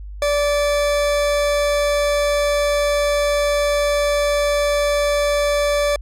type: tone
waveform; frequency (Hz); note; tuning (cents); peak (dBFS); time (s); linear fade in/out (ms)
40% pulse; 581; D5; -19; -15; 0.22-5.96; 2
effects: added 50 Hz sine -30 dBFS peak until 6.01 s + low-pass 11000 Hz 12 dB/octave